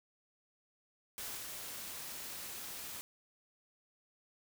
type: noise with level steps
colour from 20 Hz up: white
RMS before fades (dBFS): -43 / -45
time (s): 1.18-3.01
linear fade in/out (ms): 0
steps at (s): 1.36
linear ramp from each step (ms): 20
effects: none